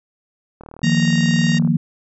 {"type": "click train", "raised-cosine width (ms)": 1, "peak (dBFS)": -23, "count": 42, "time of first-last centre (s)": [0.61, 1.675], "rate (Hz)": 38.5}
{"type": "harmonic tone", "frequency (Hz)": 932.3, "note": "A#5", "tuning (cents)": 0, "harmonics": [2, 3, 4, 5, 6, 7, 8], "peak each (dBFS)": [-25, -29, -31, -33, -35, -36, -37], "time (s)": [0.83, 1.59], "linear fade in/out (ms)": 10}
{"type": "chord", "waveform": "sine", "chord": "Eb suspended second", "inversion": "none", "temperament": "just", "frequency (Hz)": [155.56, 175.01, 233.3], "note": ["Eb3", "F3", "Bb3"], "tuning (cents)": [0, 4, 2], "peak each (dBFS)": -18, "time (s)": [0.83, 1.77], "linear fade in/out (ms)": 5}
{"effects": []}